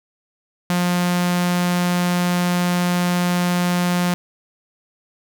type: tone with notch filter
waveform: sawtooth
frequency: 177.1 Hz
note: F3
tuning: 24 cents sharp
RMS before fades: -19 dBFS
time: 0.7-4.14 s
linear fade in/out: 0 ms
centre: 400 Hz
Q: 1.6
effects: none